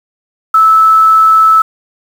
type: tone with quantisation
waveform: sine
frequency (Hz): 1308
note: E6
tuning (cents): -14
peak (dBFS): -3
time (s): 0.54-1.62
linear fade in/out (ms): 5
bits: 5
effects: none